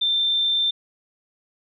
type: tone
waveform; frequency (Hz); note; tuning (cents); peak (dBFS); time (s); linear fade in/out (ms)
sine; 3572; A7; +25; -18; 0.01-0.71; 10
effects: none